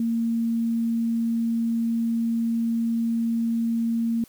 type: tone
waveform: sine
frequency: 230 Hz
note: A#3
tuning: 23 cents flat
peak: -21 dBFS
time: 0-4.24 s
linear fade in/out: 2 ms
effects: white hiss -54 dBFS RMS until 4.28 s